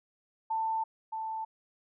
sine tone pair in turn, 890 / 884.4 Hz, A5 / A5, +20 / +9 cents, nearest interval unison, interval 11 cents, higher first, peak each -28 / -33 dBFS, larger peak first, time 0.5-0.84 / 1.12-1.45 s, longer first, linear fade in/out 10 ms, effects none

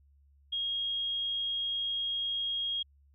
sine tone, 3266 Hz, G#7, 30 cents flat, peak -30 dBFS, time 0.52-2.83 s, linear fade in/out 10 ms, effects added 70 Hz sine -60 dBFS peak until 3.14 s

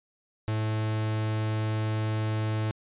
45% pulse tone, 108.8 Hz, A2, 19 cents flat, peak -26 dBFS, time 0.48-2.71 s, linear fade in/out 0 ms, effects resampled to 8000 Hz

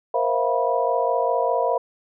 sine tone cluster, 471.5 / 526 / 656 / 701 / 976 Hz, A#4 / C5 / E5 / F5 / B5, +20 / +9 / -9 / +6 / -21 cents, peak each -25 dBFS, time 0.14-1.78 s, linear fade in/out 5 ms, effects none

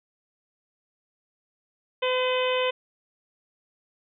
harmonic tone, 508 Hz, B4, 49 cents sharp, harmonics 1 / 2 / 3 / 4 / 5 / 6 / 7, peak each -24 / -30 / -37 / -35 / -32 / -32 / -37 dBFS, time 2.02-2.71 s, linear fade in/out 10 ms, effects none

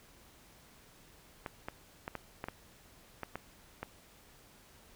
clicks, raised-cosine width 0.5 ms, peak -23 dBFS, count 9, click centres 1.462 / 1.685 / 2.079 / 2.153 / 2.441 / 2.485 / 3.233 / 3.356 / 3.83 s, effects pink hiss -60 dBFS RMS until 4.95 s

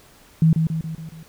sine tone with echo, 160.8 Hz, E3, 43 cents flat, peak -11 dBFS, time 0.42-0.53 s, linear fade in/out 2 ms, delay 140 ms, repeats 5, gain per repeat -5 dB, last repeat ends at 1.23 s, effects pink hiss -51 dBFS RMS until 1.28 s

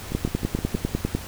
two click trains, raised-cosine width 3 ms, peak -16 / -9 dBFS, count 5 / 11, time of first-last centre 0.12-0.745 / 0.15-1.15 s, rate 6.4 / 10 Hz, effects added 90 Hz sine -41 dBFS peak until 1.27 s + pink hiss -38 dBFS RMS until 1.27 s

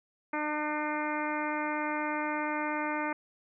harmonic tone, 301.4 Hz, D4, 45 cents sharp, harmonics 1 / 2 / 3 / 4 / 5 / 6 / 7 / 8, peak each -35 / -38 / -35 / -39 / -39 / -43 / -39 / -44 dBFS, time 0.33-3.13 s, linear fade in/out 5 ms, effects none

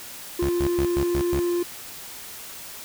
triangle tone, 349.2 Hz, F4, in tune, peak -19 dBFS, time 0.39-1.63 s, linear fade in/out 5 ms
sawtooth tone bursts, 69.3 Hz, C#2, in tune, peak -21 dBFS, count 6, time 0.42-1.396 s, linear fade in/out 5 ms, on 71 ms, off 110 ms
effects white hiss -39 dBFS RMS until 2.84 s

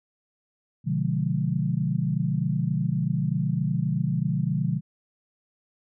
sine chord, B diminished seventh, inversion none, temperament equal, 123.47 / 146.83 / 174.61 / 207.7 Hz, B2 / D3 / F3 / Ab3, 0 / 0 / 0 / 0 cents, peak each -29 / -26 / -27 / -32 dBFS, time 0.84-4.81 s, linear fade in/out 50 ms, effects none

